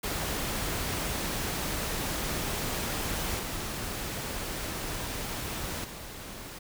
pink noise with level steps, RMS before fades -32 / -35 / -42 dBFS, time 0.03-6.59 s, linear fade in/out 10 ms, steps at 3.39 / 5.84 s, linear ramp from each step 5 ms, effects none

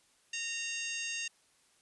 harmonic tone with a mistuned harmonic, 922 Hz, A#5, 19 cents flat, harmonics 2 / 3 / 4 / 5 / 6 / 7 / 8 / 9, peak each -44 / -38 / -46 / -46 / -50 / -41 / -53 / -51 dBFS, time 0.33-1.28 s, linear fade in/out 5 ms, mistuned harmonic 5, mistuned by +49 cents, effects white hiss -68 dBFS RMS until 1.81 s + resampled to 24000 Hz

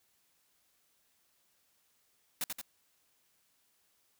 white noise with echo, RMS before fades -34 dBFS, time 2.41-2.44 s, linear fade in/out 2 ms, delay 87 ms, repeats 2, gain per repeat -4 dB, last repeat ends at 2.614 s, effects white hiss -73 dBFS RMS until 4.19 s

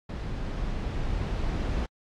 brown noise with level ramp, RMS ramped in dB -33 to -27 dBFS, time 0.09-1.86 s, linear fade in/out 5 ms, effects low-pass 5000 Hz 12 dB/octave + AAC 64 kbps

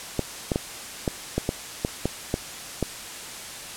clicks, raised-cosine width 2 ms, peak -9 dBFS, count 10, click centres 0.193 / 0.518 / 0.559 / 1.078 / 1.38 / 1.491 / 1.849 / 2.056 / 2.341 / 2.827 s, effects white hiss -37 dBFS RMS until 3.76 s + low-pass 10000 Hz 12 dB/octave

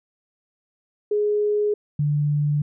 sine tone pair in turn, 417.3 / 147.14 Hz, G#4 / D3, +8 / +4 cents, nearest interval octave + tritone, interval 1804 cents, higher first, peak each -18 dBFS, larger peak neither, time 1.11-1.74 / 1.99-2.62 s, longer neither, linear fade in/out 5 ms, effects none

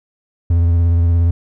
triangle tone with vibrato, 84.9 Hz, F2, 48 cents flat, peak -8 dBFS, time 0.5-1.31 s, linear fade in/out 5 ms, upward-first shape sine, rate 17 Hz, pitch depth 32 cents each way, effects none

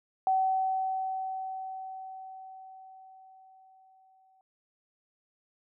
sine tone with exponential decay, 760 Hz, F#5, 46 cents sharp, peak -22 dBFS, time 0.27-4.41 s, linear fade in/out 1 ms, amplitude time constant 900 ms, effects none

